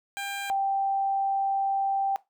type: tone pair in turn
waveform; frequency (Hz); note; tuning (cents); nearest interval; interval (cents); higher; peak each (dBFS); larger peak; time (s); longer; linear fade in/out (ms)
15% pulse / sine; 797 / 784.2; G5 / G5; +28 / 0; unison; 28; first; -25 / -23; second; 0.17-0.5 / 0.5-2.16; second; 0
effects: noise-tail reverb RT60 0.2 s tail -18 dB re dry